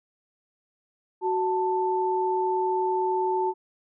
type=tone pair together; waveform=sine; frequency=371.9 / 884.5 Hz; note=F#4 / A5; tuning=+9 / +9 cents; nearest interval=octave + minor third; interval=1500 cents; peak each=-25 / -25 dBFS; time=1.21-3.54 s; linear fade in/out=50 ms; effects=none